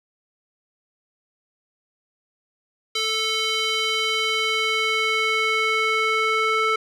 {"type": "tone with band-pass filter sweep", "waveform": "square", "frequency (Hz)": 440, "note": "A4", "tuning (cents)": 0, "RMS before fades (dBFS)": -22, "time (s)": [2.95, 6.76], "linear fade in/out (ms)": 5, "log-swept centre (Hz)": [3700, 1700], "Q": 1.9, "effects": []}